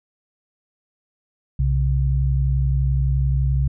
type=tone pair together; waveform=sine; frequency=63 / 134.62 Hz; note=B1 / C3; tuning=+35 / +50 cents; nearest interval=octave + minor second; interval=1315 cents; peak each=-18 / -20 dBFS; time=1.59-3.68 s; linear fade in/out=5 ms; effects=none

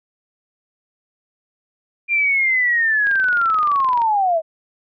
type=linear sweep; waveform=sine; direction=down; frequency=2400 to 622.3 Hz; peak=-14 dBFS; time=2.08-4.42 s; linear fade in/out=50 ms
type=click train; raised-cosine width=0.3 ms; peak=-18 dBFS; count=23; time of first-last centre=3.07-4.018 s; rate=23.2 Hz
effects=none

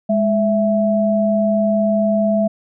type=tone pair together; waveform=sine; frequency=207.7 / 661 Hz; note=G#3 / E5; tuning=0 / +5 cents; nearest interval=octave + minor sixth; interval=2005 cents; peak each=-16 dBFS; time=0.09-2.48 s; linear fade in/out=10 ms; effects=none

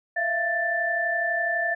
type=tone cluster; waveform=sine; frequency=652 / 684 / 1766 Hz; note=E5 / F5 / A6; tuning=-19 / -36 / +6 cents; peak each=-33 / -28 / -24 dBFS; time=0.16-1.75 s; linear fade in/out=10 ms; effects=none

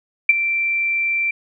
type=tone with ADSR envelope; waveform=sine; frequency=2349 Hz; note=D7; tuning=in tune; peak=-5 dBFS; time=0.29-1.31 s; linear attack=4 ms; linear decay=25 ms; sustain=-12 dB; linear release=5 ms; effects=none

